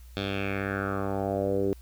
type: tone with low-pass filter sweep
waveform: 10% pulse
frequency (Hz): 98.4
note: G2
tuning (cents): +7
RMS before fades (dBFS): -29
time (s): 0.17-1.73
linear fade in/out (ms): 0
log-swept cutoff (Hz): 3800 to 380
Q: 3.8
effects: added 60 Hz sine -45 dBFS peak until 1.81 s + white hiss -60 dBFS RMS until 1.81 s